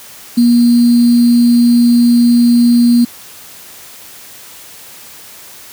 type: tone with sample-and-hold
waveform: sine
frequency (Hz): 238.9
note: A#3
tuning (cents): +43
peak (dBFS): -5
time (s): 0.37-3.05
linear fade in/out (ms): 10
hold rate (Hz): 4410
effects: white hiss -35 dBFS RMS until 5.72 s + high-pass 60 Hz 12 dB/octave